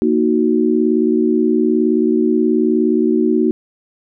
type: chord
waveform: sine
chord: D# minor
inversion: second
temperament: equal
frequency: 233.1 / 311.1 / 370 Hz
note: A#3 / D#4 / F#4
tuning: 0 / 0 / 0 cents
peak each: -16 dBFS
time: 0.02-3.51 s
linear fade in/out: 0 ms
effects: none